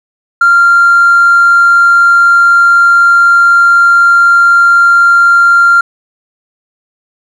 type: tone with hard clipping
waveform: sine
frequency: 1388 Hz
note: F6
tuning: 11 cents flat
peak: -3 dBFS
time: 0.41-5.81 s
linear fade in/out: 5 ms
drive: 1 dB
effects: none